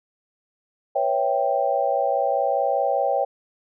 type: chord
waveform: sine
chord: C# half-diminished seventh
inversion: third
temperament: equal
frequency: 493.9 / 554.4 / 659.3 / 784 Hz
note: B4 / C#5 / E5 / G5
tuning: 0 / 0 / 0 / 0 cents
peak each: -28 / -23 / -26 / -23 dBFS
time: 0.95-3.25 s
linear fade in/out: 10 ms
effects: none